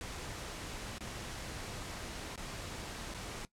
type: noise with dropouts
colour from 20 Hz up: pink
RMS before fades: -43 dBFS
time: 0.01-3.45 s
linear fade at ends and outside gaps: 0 ms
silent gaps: 0.982-1.007 / 2.358-2.377 / 3.139-3.146 s
effects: noise-tail reverb RT60 0.1 s tail -18 dB re dry + low-pass 9000 Hz 12 dB/octave